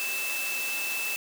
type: tone in noise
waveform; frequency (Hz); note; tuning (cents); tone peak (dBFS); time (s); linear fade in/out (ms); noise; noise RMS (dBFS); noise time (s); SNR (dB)
sine; 2637; E7; 0; -30; 0-1.16; 0; white; -34; 0-1.16; +1
effects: high-pass 300 Hz 12 dB/octave